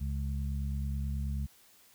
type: harmonic tone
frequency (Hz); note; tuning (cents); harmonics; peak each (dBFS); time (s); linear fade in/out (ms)
69.3; C#2; 0; 1 / 2 / 3; -32 / -38 / -42; 0-1.47; 20
effects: white hiss -61 dBFS RMS until 1.94 s